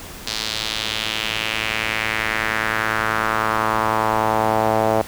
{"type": "tone with band-pass filter sweep", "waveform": "sawtooth", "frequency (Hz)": 110, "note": "A2", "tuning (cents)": 0, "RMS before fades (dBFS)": -21, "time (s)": [0.27, 5.02], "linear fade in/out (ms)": 0, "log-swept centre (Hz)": [4500, 660], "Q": 2.3, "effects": ["pink hiss -36 dBFS RMS until 5.07 s"]}